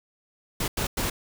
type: noise bursts at uneven times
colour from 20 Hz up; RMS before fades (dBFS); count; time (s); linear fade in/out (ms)
pink; -27; 3; 0.6-0.68 / 0.77-0.87 / 0.97-1.1; 5
effects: none